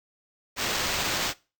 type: noise with sample-and-hold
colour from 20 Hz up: violet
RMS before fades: -28 dBFS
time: 0.56-1.34 s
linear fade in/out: 50 ms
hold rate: 11025 Hz
effects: noise-tail reverb RT60 0.3 s tail -21 dB re dry